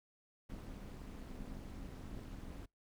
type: noise with amplitude modulation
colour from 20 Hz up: brown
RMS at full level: -44 dBFS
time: 0.49-2.66 s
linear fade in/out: 10 ms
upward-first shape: sine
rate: 230 Hz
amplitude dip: 85%
effects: noise-tail reverb RT60 0.2 s tail -26 dB re dry